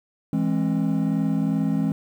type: chord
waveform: triangle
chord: E augmented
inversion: none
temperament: equal with one note detuned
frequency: 164.81 / 207.7 / 267.3 Hz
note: E3 / G#3 / B#3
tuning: 0 / 0 / +37 cents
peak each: -22 dBFS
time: 0.33-1.92 s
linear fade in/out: 2 ms
effects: tanh soft clip ceiling -10 dBFS + 9-bit